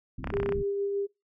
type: low-pass noise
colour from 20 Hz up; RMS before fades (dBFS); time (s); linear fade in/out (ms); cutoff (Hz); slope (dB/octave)
pink; -36; 0.18-0.63; 5; 320; 96
type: clicks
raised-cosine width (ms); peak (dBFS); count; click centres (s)
0.5; -19; 10; 0.243 / 0.273 / 0.303 / 0.339 / 0.37 / 0.401 / 0.431 / 0.461 / 0.491 / 0.523
type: tone with tremolo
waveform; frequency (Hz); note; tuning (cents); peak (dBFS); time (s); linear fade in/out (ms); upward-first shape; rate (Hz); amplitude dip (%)
sine; 400.2; G4; +36; -26; 0.32-1.07; 20; sine; 6.4; 25
effects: noise-tail reverb RT60 0.2 s tail -22 dB re dry